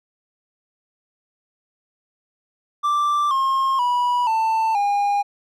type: tone with pitch steps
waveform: triangle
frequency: 1174.7 / 1071 / 976.5 / 890.3 / 811.7 Hz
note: D6 / C6 / B5 / A5 / G#5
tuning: 0 / +40 / -20 / +20 / -40 cents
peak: -15 dBFS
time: 2.83-5.23 s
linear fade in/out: 20 ms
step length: 480 ms
effects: none